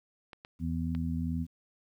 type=clicks; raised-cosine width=0.3 ms; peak=-29 dBFS; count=3; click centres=0.332 / 0.449 / 0.95 s
type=harmonic tone; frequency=82.41 Hz; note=E2; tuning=in tune; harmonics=1 / 2 / 3; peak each=-34 / -34 / -34 dBFS; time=0.59-1.47 s; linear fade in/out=50 ms
effects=11-bit